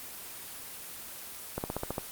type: slowing click train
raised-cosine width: 1 ms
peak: -17 dBFS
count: 7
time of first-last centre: 1.58-1.981 s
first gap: 59 ms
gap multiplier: 1.05
effects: white hiss -43 dBFS RMS until 2.11 s + Opus 24 kbps